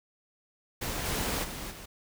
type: noise with level steps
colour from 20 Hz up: pink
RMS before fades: -34 / -31 / -39 / -45 dBFS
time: 0.81-1.86 s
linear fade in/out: 10 ms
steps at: 1.04 / 1.43 / 1.7 s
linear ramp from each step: 20 ms
effects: none